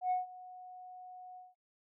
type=tone with ADSR envelope; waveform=sine; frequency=733 Hz; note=F#5; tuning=16 cents flat; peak=-26 dBFS; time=0.01-1.55 s; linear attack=100 ms; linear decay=150 ms; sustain=-21 dB; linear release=180 ms; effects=noise-tail reverb RT60 0.1 s tail -21 dB re dry + tanh soft clip ceiling -26 dBFS